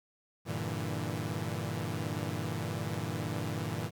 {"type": "chord", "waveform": "sawtooth", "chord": "E half-diminished seventh", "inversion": "first", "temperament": "equal with one note detuned", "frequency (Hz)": [98, 116.54, 147.43, 164.81], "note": ["G2", "Bb2", "D3", "E3"], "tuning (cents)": [0, 0, 7, 0], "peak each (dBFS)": [-35, -34, -36, -35], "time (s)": [0.45, 3.91], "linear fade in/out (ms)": 50, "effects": ["11-bit"]}